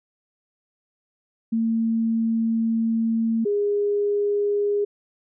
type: tone pair in turn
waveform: sine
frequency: 226.4 / 409.7 Hz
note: A3 / G#4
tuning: +50 / -24 cents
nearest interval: minor seventh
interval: 1026 cents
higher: second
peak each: -19 dBFS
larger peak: neither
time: 1.52-3.45 / 3.45-4.85 s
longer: first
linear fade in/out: 10 ms
effects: none